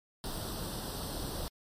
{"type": "noise with comb filter", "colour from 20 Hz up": "pink", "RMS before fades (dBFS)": -38, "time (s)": [0.24, 1.48], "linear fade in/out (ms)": 0, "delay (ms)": 0.22, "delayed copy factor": 0.8, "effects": ["MP3 64 kbps"]}